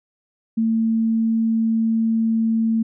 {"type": "tone", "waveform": "sine", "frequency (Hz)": 224.9, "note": "A3", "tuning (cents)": 38, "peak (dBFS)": -16, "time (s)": [0.57, 2.83], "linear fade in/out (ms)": 10, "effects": []}